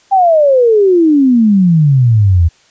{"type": "exponential sweep", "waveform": "sine", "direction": "down", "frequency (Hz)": [801, 79.9], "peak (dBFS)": -5, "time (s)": [0.11, 2.49], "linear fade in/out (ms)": 20, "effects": ["white hiss -49 dBFS RMS until 2.7 s", "resampled to 16000 Hz"]}